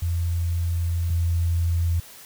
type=tone pair in turn; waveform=sine; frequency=85.2 / 84.83 Hz; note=F2 / F2; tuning=-42 / -50 cents; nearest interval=unison; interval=8 cents; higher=first; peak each=-21 / -19 dBFS; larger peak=second; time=0.02-1.1 / 1.1-2 s; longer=first; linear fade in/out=5 ms; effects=white hiss -45 dBFS RMS until 2.25 s